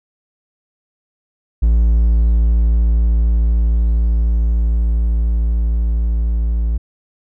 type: tone with level ramp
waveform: triangle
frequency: 56.5 Hz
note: A1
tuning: 47 cents sharp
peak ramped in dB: -7 to -12 dBFS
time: 1.62-6.78 s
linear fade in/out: 10 ms
effects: none